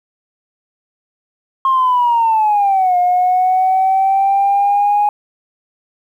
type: linear two-way sweep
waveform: sine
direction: down then up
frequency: 1073 to 713 to 831 Hz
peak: -9 dBFS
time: 1.65-5.09 s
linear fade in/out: 2 ms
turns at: 2.97 s
effects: tanh soft clip ceiling -6 dBFS + 8-bit